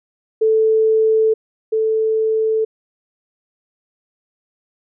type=tone pair in turn; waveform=sine; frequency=440 / 440 Hz; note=A4 / A4; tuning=0 / 0 cents; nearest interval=unison; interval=0 cents; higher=neither; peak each=-11 / -14 dBFS; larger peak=first; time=0.41-1.34 / 1.72-2.65 s; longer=neither; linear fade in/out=10 ms; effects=none